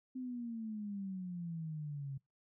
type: exponential sweep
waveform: sine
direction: down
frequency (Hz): 260 to 134.6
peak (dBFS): -39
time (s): 0.15-2.18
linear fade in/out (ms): 10
effects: noise-tail reverb RT60 0.2 s tail -24 dB re dry